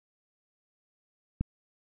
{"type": "click", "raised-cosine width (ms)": 5, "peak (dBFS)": -16, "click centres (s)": 1.41, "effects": []}